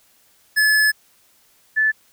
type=tone pair in turn; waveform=square / sine; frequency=1719 / 1743 Hz; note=A6 / A6; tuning=-41 / -17 cents; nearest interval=unison; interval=24 cents; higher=second; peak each=-14 dBFS; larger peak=neither; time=0.56-0.92 / 1.76-1.92 s; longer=first; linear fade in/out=20 ms; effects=white hiss -57 dBFS RMS until 2.12 s